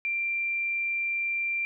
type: tone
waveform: sine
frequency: 2366 Hz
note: D7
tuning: 12 cents sharp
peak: -26 dBFS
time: 0.05-1.65 s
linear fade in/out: 0 ms
effects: none